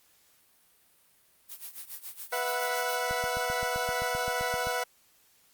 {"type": "noise with tremolo", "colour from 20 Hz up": "blue", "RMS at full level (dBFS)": -39, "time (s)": [1.48, 3], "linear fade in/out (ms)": 50, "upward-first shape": "sine", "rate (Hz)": 7.1, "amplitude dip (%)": 85}
{"type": "chord", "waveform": "20% pulse", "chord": "B suspended fourth", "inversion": "none", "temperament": "equal with one note detuned", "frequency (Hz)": [493.9, 659.3, 734.5], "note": ["B4", "E5", "F#5"], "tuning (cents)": [0, 0, -13], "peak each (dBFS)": [-27, -30, -28], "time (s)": [2.32, 4.84], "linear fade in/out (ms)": 10}
{"type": "click train", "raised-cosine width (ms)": 5, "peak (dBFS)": -28, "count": 13, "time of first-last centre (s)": [3.11, 4.67], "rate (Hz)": 7.69}
{"effects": ["white hiss -64 dBFS RMS until 5.53 s", "Opus 48 kbps"]}